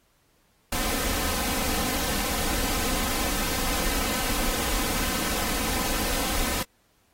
pink noise with comb filter, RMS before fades -27 dBFS, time 0.72-6.63 s, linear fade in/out 5 ms, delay 3.9 ms, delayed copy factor +0.75, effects pink hiss -66 dBFS RMS until 7.13 s + AAC 48 kbps

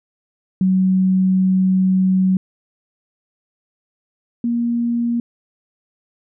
sine tone pair in turn, 187.5 / 236.2 Hz, F#3 / A#3, +23 / +23 cents, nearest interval major third, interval 400 cents, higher second, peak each -12 / -16 dBFS, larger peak first, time 0.61-2.37 / 4.44-5.2 s, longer first, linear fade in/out 2 ms, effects none

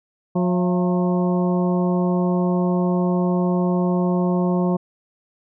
harmonic tone with a mistuned harmonic, 180 Hz, F#3, 47 cents flat, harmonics 1 / 2 / 3 / 4 / 5 / 6, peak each -18 / -24 / -28 / -30 / -32 / -34 dBFS, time 0.35-4.77 s, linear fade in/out 10 ms, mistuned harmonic 4, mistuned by -82 cents, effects none

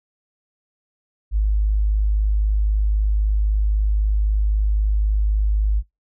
sine tone, 51.91 Hz, G#1, in tune, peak -15 dBFS, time 1.31-5.83 s, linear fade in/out 50 ms, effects noise-tail reverb RT60 0.2 s tail -26 dB re dry

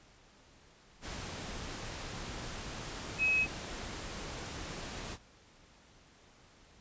sine tone in noise, 2554 Hz, D#7, 45 cents sharp, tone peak -26 dBFS, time 3.18-3.47 s, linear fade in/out 50 ms, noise pink, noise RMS -42 dBFS, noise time 1.01-5.18 s, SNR +13 dB, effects pink hiss -61 dBFS RMS until 6.8 s + resampled to 16000 Hz

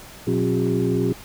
sine tone cluster, 121.4 / 181.6 / 269.8 / 360.3 / 403.2 Hz, B2 / F#3 / C#4 / F#4 / G4, -29 / -32 / -47 / -46 / +49 cents, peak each -24 dBFS, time 0.27-1.13 s, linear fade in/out 5 ms, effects tanh soft clip ceiling -10 dBFS + pink hiss -42 dBFS RMS until 1.24 s

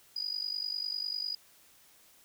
sine tone with amplitude modulation, 4918 Hz, D#8, 21 cents flat, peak -29 dBFS, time 0.16-1.35 s, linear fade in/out 5 ms, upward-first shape sine, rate 50 Hz, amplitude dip 85%, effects white hiss -61 dBFS RMS until 2.24 s

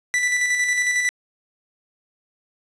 45% pulse tone with tremolo, 1975.5 Hz, B6, in tune, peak -17 dBFS, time 0.14-1.09 s, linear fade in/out 0 ms, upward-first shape square, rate 11 Hz, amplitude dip 35%, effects resampled to 22050 Hz + 8-bit

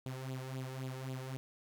sawtooth tone with flanger, 130.81 Hz, C3, in tune, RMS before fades -42 dBFS, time 0.06-1.37 s, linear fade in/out 0 ms, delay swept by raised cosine 0.26 to 2.36 ms, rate 3.8 Hz, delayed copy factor +0.7, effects none

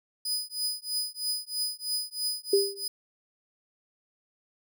sawtooth tone with tremolo, 4980 Hz, D#8, 1 cent sharp, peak -23 dBFS, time 0.25-2.88 s, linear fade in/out 5 ms, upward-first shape triangle, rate 3.1 Hz, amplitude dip 100%
sine tone with exponential decay, 396.6 Hz, G4, 20 cents sharp, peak -16 dBFS, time 2.53-2.88 s, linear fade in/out 5 ms, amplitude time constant 74 ms
effects none

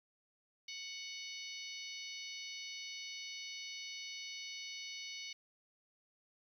harmonic tone, 740 Hz, F#5, in tune, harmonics 3 / 4 / 5 / 6 / 7 / 8, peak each -49 / -50 / -52 / -50 / -56 / -53 dBFS, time 0.68-5.33 s, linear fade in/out 5 ms, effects 12-bit

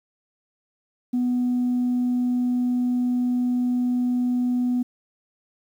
sine tone, 247.1 Hz, B3, 1 cent sharp, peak -18 dBFS, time 1.13-4.83 s, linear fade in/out 10 ms, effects tanh soft clip ceiling -17 dBFS + 9-bit

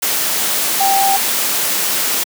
sine tone in noise, 784 Hz, G5, in tune, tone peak -12 dBFS, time 0.8-1.17 s, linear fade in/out 10 ms, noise white, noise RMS -17 dBFS, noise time 0.02-2.24 s, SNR +2 dB, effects high-pass 200 Hz 12 dB/octave

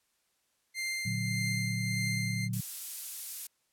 sawtooth tone with tremolo, 2095 Hz, C7, 2 cents sharp, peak -28 dBFS, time 0.74-2.49 s, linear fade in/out 50 ms, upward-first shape triangle, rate 1.7 Hz, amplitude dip 45%
sine chord, Bb augmented, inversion none, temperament equal, 116.54 / 146.83 / 185 Hz, Bb2 / D3 / F#3, 0 / 0 / 0 cents, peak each -33 / -39 / -36 dBFS, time 1.05-2.61 s, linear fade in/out 10 ms
violet noise, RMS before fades -35 dBFS, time 2.53-3.47 s, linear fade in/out 5 ms
effects white hiss -75 dBFS RMS until 3.72 s + low-pass 12000 Hz 12 dB/octave

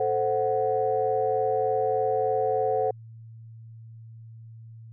sine chord, F# diminished, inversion first, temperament equal, 440 / 523.3 / 740 Hz, A4 / C5 / F#5, 0 / 0 / 0 cents, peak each -26 dBFS, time 0-2.91 s, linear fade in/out 5 ms, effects tanh soft clip ceiling -12 dBFS + added 113 Hz sine -42 dBFS peak until 4.92 s

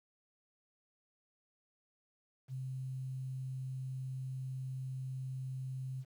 sine tone with quantisation, 130.81 Hz, C3, in tune, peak -38 dBFS, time 2.48-6.05 s, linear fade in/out 50 ms, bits 11, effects none

